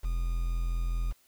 triangle tone with quantisation, 42.39 Hz, E1, 49 cents sharp, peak -25 dBFS, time 0.03-1.13 s, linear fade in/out 20 ms, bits 8, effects white hiss -65 dBFS RMS until 1.27 s

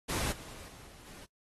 pink noise with level steps, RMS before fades -34 / -49 / -53 / -55 / -51 dBFS, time 0.08-1.26 s, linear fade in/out 20 ms, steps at 0.32 / 0.68 / 0.87 / 1.06 s, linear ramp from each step 2 ms, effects noise-tail reverb RT60 0.1 s tail -22 dB re dry + AAC 32 kbps

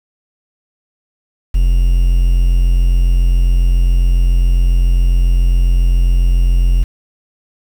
triangle tone with quantisation, 43.65 Hz, F1, in tune, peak -6 dBFS, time 1.54-6.84 s, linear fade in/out 10 ms, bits 6, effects none

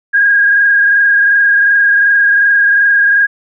sine tone with frequency modulation, 1631 Hz, G#6, 32 cents flat, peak -6 dBFS, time 0.13-3.27 s, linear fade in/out 20 ms, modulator 22.7 Hz, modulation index 1.4, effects none

